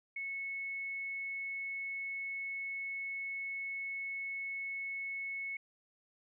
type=tone; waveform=sine; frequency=2200 Hz; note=C#7; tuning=14 cents flat; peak=-37 dBFS; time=0.16-5.57 s; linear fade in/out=5 ms; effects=none